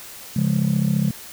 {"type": "chord", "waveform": "sine", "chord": "Db major", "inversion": "none", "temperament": "just", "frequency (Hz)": [138.59, 173.24, 207.9], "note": ["Db3", "F3", "Ab3"], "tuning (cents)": [0, -14, 2], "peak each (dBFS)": -20, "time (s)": [0.36, 1.11], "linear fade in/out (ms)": 5, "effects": ["tanh soft clip ceiling -11 dBFS", "white hiss -39 dBFS RMS until 1.32 s"]}